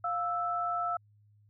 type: tone pair together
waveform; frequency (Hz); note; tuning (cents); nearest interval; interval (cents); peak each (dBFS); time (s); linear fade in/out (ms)
sine; 701.5 / 1318.5; F5 / E6; +8 / 0; major seventh; 1092; -33 / -31; 0.04-0.97; 5
effects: added 104 Hz sine -60 dBFS peak until 1.49 s